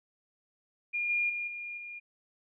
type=tone with level steps; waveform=sine; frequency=2417 Hz; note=D7; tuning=49 cents sharp; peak=-29 / -26 / -32 / -37 / -40 dBFS; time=0.93-2 s; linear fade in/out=20 ms; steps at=1.09 / 1.29 / 1.47 / 1.77 s; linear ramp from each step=10 ms; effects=none